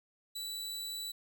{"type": "tone", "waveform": "sawtooth", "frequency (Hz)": 3951, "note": "B7", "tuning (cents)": 0, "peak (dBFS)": -35, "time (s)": [0.35, 1.12], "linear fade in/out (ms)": 10, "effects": []}